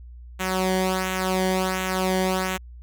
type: tone with flanger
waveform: sawtooth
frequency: 186.8 Hz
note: F#3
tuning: 17 cents sharp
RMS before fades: -24 dBFS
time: 0.39-2.58 s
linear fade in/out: 20 ms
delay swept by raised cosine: 0.2 to 0.78 ms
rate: 1.4 Hz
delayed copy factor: -0.7
effects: added 60 Hz sine -39 dBFS peak until 2.82 s